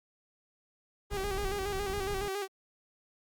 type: tone with vibrato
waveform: sawtooth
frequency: 395.7 Hz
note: G4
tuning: 16 cents sharp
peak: -29 dBFS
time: 1.1-2.48 s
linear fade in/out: 50 ms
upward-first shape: square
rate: 7.2 Hz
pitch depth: 54 cents each way
type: noise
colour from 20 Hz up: brown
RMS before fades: -39 dBFS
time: 1.11-2.28 s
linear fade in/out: 0 ms
effects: Opus 48 kbps